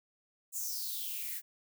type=noise with high-pass filter sweep; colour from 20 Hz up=violet; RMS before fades=-38 dBFS; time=0.52-1.42 s; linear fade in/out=50 ms; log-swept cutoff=7500 to 1700 Hz; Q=6.1; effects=none